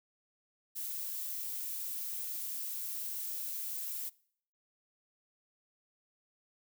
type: noise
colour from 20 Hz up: violet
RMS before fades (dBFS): -39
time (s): 0.75-4.1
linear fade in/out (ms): 20
effects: noise-tail reverb RT60 0.6 s tail -23 dB re dry